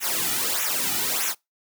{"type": "noise with flanger", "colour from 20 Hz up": "white", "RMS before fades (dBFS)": -25, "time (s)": [0, 1.35], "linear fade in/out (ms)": 50, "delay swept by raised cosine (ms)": [0.21, 1.91], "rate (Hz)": 1.6, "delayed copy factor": -0.8, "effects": ["noise-tail reverb RT60 0.2 s tail -25 dB re dry"]}